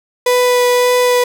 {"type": "tone with vibrato", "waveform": "35% pulse", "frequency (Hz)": 493.9, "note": "B4", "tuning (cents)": 0, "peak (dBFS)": -8, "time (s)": [0.26, 1.24], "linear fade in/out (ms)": 5, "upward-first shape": "sine", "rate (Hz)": 1.8, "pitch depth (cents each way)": 8, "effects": []}